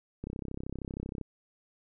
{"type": "click train", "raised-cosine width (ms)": 3, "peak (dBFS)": -24, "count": 33, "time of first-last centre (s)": [0.24, 1.213], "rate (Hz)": 32.9, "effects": []}